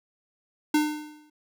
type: tone with exponential decay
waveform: square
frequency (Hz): 301.9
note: D4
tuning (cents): +48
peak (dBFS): -18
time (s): 0.74-1.3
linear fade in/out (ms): 5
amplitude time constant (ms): 120
effects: none